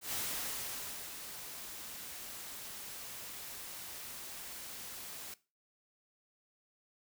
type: noise with ADSR envelope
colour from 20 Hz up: white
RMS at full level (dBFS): -37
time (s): 0.01-5.34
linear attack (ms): 110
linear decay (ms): 970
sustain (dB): -9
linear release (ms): 3
effects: noise-tail reverb RT60 0.3 s tail -19 dB re dry